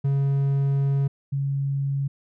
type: tone pair in turn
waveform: triangle / sine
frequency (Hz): 138.59 / 138.59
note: C#3 / C#3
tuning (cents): 0 / 0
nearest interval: unison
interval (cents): 0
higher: neither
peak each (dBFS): -17 / -22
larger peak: first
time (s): 0.04-1.08 / 1.32-2.08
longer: first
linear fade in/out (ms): 10
effects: none